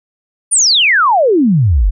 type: exponential sweep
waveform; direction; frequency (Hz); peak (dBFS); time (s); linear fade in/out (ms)
sine; down; 9760 to 40.37; -7; 0.51-1.91; 20
effects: none